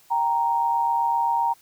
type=tone pair together; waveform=sine; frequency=784 / 931.8 Hz; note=G5 / A#5; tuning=0 / -1 cents; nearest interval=minor third; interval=299 cents; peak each=-26 / -20 dBFS; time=0.1-1.54 s; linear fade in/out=20 ms; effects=white hiss -56 dBFS RMS until 1.61 s